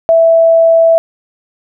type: tone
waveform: sine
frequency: 659.3 Hz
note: E5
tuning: in tune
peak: -4 dBFS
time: 0.09-0.98 s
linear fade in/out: 0 ms
effects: none